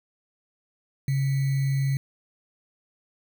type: tone with sample-and-hold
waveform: sine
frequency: 136.5 Hz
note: C#3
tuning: 26 cents flat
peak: -21 dBFS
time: 1.08-1.97 s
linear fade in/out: 2 ms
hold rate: 2100 Hz
effects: none